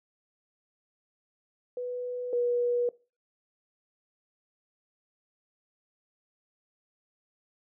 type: tone pair in turn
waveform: sine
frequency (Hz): 493.9 / 484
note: B4 / B4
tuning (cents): 0 / -35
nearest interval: unison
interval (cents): 35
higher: first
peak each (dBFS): -31 / -24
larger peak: second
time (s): 1.77-2.33 / 2.33-2.89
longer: neither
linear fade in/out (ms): 2
effects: noise-tail reverb RT60 0.3 s tail -20 dB re dry